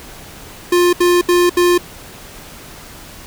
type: tone bursts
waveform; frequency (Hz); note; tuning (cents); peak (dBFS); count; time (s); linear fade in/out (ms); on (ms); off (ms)
square; 352.6; F4; +17; -10; 4; 0.72-1.779; 5; 210; 73
effects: pink hiss -36 dBFS RMS until 3.26 s